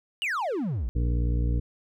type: exponential sweep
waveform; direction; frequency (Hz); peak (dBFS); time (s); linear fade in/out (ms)
triangle; down; 3013 to 49; -24; 0.22-0.89; 0
type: harmonic tone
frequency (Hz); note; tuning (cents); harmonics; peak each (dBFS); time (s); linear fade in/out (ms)
59.1; A#1; +24; 1 / 2 / 3 / 4 / 5 / 7 / 8; -23 / -29 / -38 / -41 / -37 / -45 / -43; 0.95-1.6; 10
effects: none